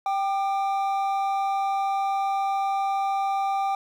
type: tone pair together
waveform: triangle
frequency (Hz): 784 / 1201.2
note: G5 / D6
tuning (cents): 0 / +39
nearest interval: perfect fifth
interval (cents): 739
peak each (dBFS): -21 / -30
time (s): 0.06-3.75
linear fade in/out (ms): 2
effects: 10-bit